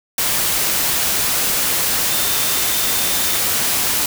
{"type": "tone in noise", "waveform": "sine", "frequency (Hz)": 3602, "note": "A7", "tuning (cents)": 40, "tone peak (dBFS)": -29, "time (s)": [2.1, 3.38], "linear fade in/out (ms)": 2, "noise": "white", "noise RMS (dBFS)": -18, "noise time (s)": [0.18, 4.06], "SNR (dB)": -14, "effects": []}